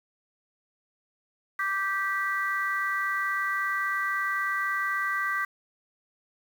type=harmonic tone; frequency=390.9 Hz; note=G4; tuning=5 cents flat; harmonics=3 / 4 / 5; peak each=-30 / -30 / -30 dBFS; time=1.59-5.45 s; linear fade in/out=5 ms; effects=8-bit